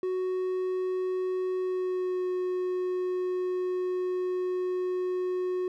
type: tone with pitch glide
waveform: triangle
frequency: 370 to 365.3 Hz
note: F#4 to F#4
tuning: 0 to -22 cents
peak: -25 dBFS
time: 0.03-5.68 s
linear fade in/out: 2 ms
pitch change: -22 cents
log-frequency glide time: 1.59-2.28 s
effects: none